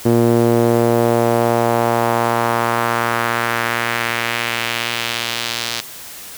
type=tone with band-pass filter sweep; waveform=sawtooth; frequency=117.3 Hz; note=A#2; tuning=11 cents sharp; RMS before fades=-17 dBFS; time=0.05-5.81 s; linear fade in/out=10 ms; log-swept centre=340 to 4400 Hz; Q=1.4; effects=white hiss -34 dBFS RMS until 6.37 s